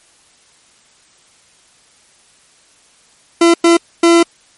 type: tone bursts at uneven times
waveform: 40% pulse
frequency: 338.1 Hz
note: E4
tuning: 44 cents sharp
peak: -5 dBFS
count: 3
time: 3.41-3.54 / 3.64-3.77 / 4.03-4.23 s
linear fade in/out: 5 ms
effects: white hiss -50 dBFS RMS until 4.57 s + MP3 48 kbps